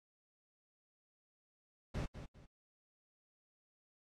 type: noise with echo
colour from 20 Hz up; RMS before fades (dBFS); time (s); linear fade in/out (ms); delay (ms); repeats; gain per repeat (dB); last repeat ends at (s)
brown; -38; 1.94-2.06; 10; 200; 2; -10; 2.46
effects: low-pass 7000 Hz 12 dB/octave + AAC 48 kbps